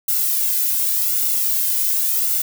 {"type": "noise with flanger", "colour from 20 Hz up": "violet", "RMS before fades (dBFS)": -19, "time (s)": [0.08, 2.42], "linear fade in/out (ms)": 5, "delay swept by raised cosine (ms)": [1.4, 1.99], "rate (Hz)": 0.88, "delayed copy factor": 0.8, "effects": []}